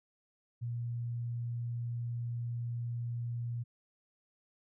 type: tone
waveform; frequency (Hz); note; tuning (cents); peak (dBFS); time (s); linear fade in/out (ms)
sine; 118.8; A#2; +33; -34; 0.61-3.64; 20
effects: none